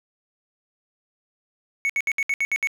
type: tone bursts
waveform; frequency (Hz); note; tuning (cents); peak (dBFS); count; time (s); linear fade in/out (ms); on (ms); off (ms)
triangle; 2216; C#7; -1; -18; 8; 1.85-2.672; 0; 45; 66
effects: none